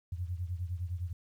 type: beating tone pair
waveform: sine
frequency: 86.2 / 96 Hz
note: F2 / G2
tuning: -22 / -36 cents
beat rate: 9.8 Hz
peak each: -35 / -39 dBFS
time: 0.12-1.13 s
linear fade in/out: 5 ms
effects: 11-bit